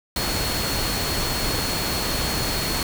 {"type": "tone in noise", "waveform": "sine", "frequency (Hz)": 4332, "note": "C#8", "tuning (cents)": -41, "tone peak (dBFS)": -29, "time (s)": [0.16, 2.83], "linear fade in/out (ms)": 2, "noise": "pink", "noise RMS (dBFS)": -25, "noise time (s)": [0.16, 2.83], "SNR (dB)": -7, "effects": []}